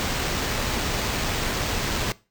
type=noise with sample-and-hold; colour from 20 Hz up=pink; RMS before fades=-26 dBFS; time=0-2.12 s; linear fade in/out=0 ms; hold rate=11025 Hz; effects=noise-tail reverb RT60 0.3 s tail -20 dB re dry